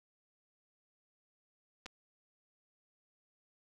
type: clicks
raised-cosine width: 0.2 ms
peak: -29 dBFS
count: 2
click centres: 1.859 / 1.863 s
effects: none